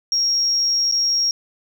sine tone with dropouts, 5588 Hz, F8, in tune, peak -15 dBFS, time 0.12-1.31 s, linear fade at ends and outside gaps 1 ms, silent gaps 0.914-0.922 s, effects tanh soft clip ceiling -11 dBFS + 9-bit

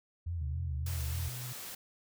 sine tone with vibrato, 80.5 Hz, E2, 41 cents flat, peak -33 dBFS, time 0.26-1.29 s, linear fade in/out 10 ms, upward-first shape sine, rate 3.5 Hz, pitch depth 130 cents each way
sine tone with pitch glide, 128.1 to 124.31 Hz, C3 to B2, -36 to +12 cents, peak -40 dBFS, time 0.41-1.53 s, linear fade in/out 5 ms, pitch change -52 cents, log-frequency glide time 0.7-1.03 s
white noise, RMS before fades -44 dBFS, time 0.86-1.75 s, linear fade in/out 5 ms
effects none

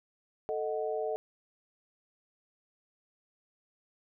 sine chord, D# diminished, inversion second, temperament equal, 440 / 622.3 / 740 Hz, A4 / D#5 / F#5, 0 / 0 / 0 cents, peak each -33 / -35 / -38 dBFS, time 0.49-1.16 s, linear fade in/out 0 ms, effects none

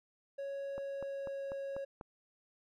triangle tone with pitch glide, 554.4 to 550.3 Hz, C#5 to C#5, 0 to -13 cents, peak -36 dBFS, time 0.38-1.85 s, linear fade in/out 10 ms, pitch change -13 cents, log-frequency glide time 0.65-1.46 s
click train, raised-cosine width 1 ms, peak -31 dBFS, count 6, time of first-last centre 0.78-2.012 s, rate 4.06 Hz
effects none

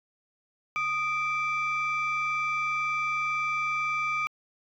sine tone pair together, 1239 / 2339 Hz, D#6 / D7, -8 / -8 cents, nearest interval major seventh, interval 1100 cents, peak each -27 dBFS, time 0.76-4.27 s, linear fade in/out 0 ms, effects tanh soft clip ceiling -22 dBFS

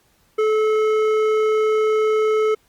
sine tone with hard clipping, 432.9 Hz, A4, 28 cents flat, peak -17 dBFS, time 0.38-2.55 s, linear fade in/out 10 ms, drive 10 dB, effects pink hiss -60 dBFS RMS until 2.68 s + Opus 48 kbps

